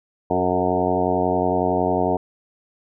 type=harmonic tone with a mistuned harmonic; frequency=91 Hz; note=F#2; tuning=28 cents flat; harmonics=1 / 2 / 3 / 4 / 5 / 6 / 7 / 8 / 9 / 10; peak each=-31 / -28 / -26 / -26 / -25 / -31 / -25 / -24 / -31 / -29 dBFS; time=0.3-2.17 s; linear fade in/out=5 ms; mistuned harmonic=5; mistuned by=-20 cents; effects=none